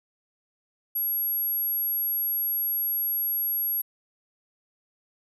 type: tone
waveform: sine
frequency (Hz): 11500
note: F9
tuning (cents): +50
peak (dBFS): -24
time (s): 0.95-3.82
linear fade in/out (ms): 10
effects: none